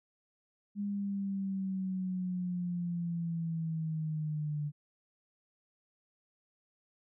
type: linear sweep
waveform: sine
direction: down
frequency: 204.2 to 146.83 Hz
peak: -32 dBFS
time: 0.75-4.72 s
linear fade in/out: 50 ms
effects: none